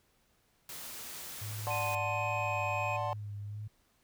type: noise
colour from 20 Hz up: white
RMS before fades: -44 dBFS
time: 0.69-1.95 s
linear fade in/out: 2 ms
type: tone with vibrato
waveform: sine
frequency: 104.6 Hz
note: G#2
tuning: 13 cents sharp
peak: -38 dBFS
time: 1.41-3.68 s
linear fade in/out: 10 ms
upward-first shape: sine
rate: 1.4 Hz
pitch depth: 41 cents each way
type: chord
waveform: triangle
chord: D dominant seventh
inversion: none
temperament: equal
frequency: 587.3 / 740 / 880 / 1046.5 Hz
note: D5 / F#5 / A5 / C6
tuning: 0 / 0 / 0 / 0 cents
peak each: -36 dBFS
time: 1.67-3.13 s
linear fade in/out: 0 ms
type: tone with pitch glide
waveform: triangle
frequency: 2489 to 2509 Hz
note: D#7 to D#7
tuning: 0 to +14 cents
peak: -35 dBFS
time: 1.7-2.97 s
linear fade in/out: 10 ms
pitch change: +14 cents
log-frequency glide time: 1.86-2.24 s
effects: pink hiss -71 dBFS RMS until 4.03 s